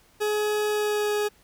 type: tone with pitch glide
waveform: 40% pulse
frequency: 421.4 to 417.5 Hz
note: G#4 to G#4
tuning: +25 to +9 cents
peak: -22 dBFS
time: 0.2-1.29 s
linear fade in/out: 20 ms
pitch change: -16 cents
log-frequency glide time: 0.7-1.13 s
effects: pink hiss -59 dBFS RMS until 1.43 s